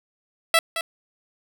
10% pulse tone with echo, 660 Hz, E5, 2 cents sharp, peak -6 dBFS, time 0.54-0.59 s, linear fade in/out 2 ms, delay 220 ms, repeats 1, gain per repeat -10 dB, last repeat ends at 0.81 s, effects none

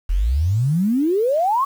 sine exponential sweep, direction up, 39.37 to 1136 Hz, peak -15 dBFS, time 0.09-1.65 s, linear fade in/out 10 ms, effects 7-bit

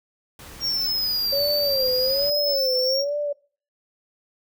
pink noise, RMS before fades -42 dBFS, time 0.39-2.3 s, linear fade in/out 2 ms
square linear two-way sweep, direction down then up, 5590 to 4500 to 5590 Hz, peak -22 dBFS, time 0.6-3.05 s, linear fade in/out 50 ms, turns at 1.46 s
sine tone with vibrato, 546 Hz, C#5, 26 cents flat, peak -22 dBFS, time 1.32-3.33 s, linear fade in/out 10 ms, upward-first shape sine, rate 1.2 Hz, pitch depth 130 cents each way
effects noise-tail reverb RT60 0.4 s tail -21 dB re dry

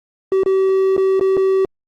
triangle tone with dropouts, 382.9 Hz, G4, 41 cents flat, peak -10 dBFS, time 0.32-1.65 s, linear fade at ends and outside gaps 1 ms, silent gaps 0.434-0.461 / 0.966-0.978 / 1.196-1.21 / 1.369-1.374 s, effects Opus 24 kbps

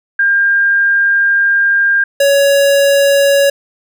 sine / square tone pair in turn, 1603 / 559.8 Hz, G6 / C#5, +38 / +17 cents, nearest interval octave + tritone, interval 1821 cents, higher first, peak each -8 dBFS, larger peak neither, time 0.19-2.04 / 2.2-3.5 s, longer first, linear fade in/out 5 ms, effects none

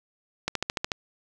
click train, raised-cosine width 0.2 ms, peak -9 dBFS, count 7, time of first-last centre 0.48-0.918 s, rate 13.7 Hz, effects none

